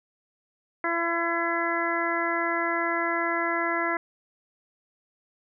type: harmonic tone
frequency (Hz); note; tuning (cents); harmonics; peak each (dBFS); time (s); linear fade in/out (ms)
337.5; E4; +41; 1 / 2 / 3 / 4 / 5 / 6; -31 / -31 / -31 / -31 / -31 / -31; 0.84-3.97; 2
effects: none